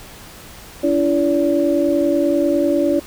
sine tone cluster, 286.8 / 336.9 / 574 Hz, D4 / E4 / D5, -41 / +38 / -40 cents, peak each -18 dBFS, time 0.83-3 s, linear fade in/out 10 ms, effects pink hiss -39 dBFS RMS until 3.06 s

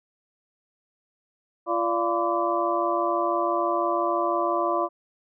sine tone cluster, 344.1 / 584 / 690 / 1014 / 1158 Hz, F4 / D5 / F5 / B5 / D6, -26 / -10 / -21 / +45 / -25 cents, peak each -28 dBFS, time 1.66-4.89 s, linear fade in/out 50 ms, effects none

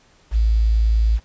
sine tone with quantisation, 55 Hz, A1, in tune, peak -13 dBFS, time 0.31-1.2 s, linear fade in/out 50 ms, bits 7, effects pink hiss -55 dBFS RMS until 1.24 s + resampled to 16000 Hz

